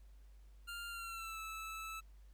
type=tone with pitch glide; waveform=25% pulse; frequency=1396.9 to 1310.9 Hz; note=F6 to E6; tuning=0 to -10 cents; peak=-40 dBFS; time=0.67-2.01 s; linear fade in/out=20 ms; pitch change=-110 cents; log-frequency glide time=0.89-1.39 s; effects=added 50 Hz sine -56 dBFS peak until 2.33 s + pink hiss -75 dBFS RMS until 2.33 s